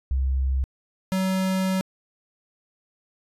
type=tone pair in turn; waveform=sine / square; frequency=66.1 / 188.69 Hz; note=C2 / F#3; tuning=+18 / +34 cents; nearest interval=octave + tritone; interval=1816 cents; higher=second; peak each=-20 / -22 dBFS; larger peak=first; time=0.11-0.64 / 1.12-1.81 s; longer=second; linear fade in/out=0 ms; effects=resampled to 32000 Hz